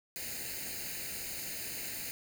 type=noise with comb filter; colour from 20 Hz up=white; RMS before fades=-40 dBFS; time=0.16-2.11 s; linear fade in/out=0 ms; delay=0.44 ms; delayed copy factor=+0.75; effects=none